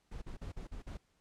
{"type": "noise bursts", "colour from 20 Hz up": "brown", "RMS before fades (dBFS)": -43, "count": 6, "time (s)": [0.11, 0.975], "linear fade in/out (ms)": 10, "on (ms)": 110, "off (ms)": 41, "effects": ["pink hiss -75 dBFS RMS until 1.2 s", "low-pass 9000 Hz 12 dB/octave"]}